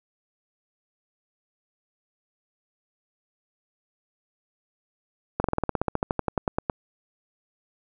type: slowing click train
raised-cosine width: 1 ms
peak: -9 dBFS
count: 19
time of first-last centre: 5.4-6.698 s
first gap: 42 ms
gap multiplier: 1.06
effects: none